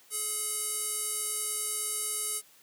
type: tone with band-pass filter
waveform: square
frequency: 425.8 Hz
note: G#4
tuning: 43 cents sharp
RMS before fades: -33 dBFS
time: 0.1-2.42 s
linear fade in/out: 50 ms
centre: 9800 Hz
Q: 3.6
effects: white hiss -59 dBFS RMS until 2.62 s + high-pass 150 Hz 12 dB/octave